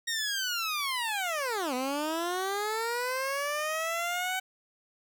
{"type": "linear two-way sweep", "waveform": "15% pulse", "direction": "down then up", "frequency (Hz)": [1876, 246.9, 758], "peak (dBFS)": -23, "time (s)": [0.07, 4.4], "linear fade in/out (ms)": 10, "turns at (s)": 1.74, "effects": []}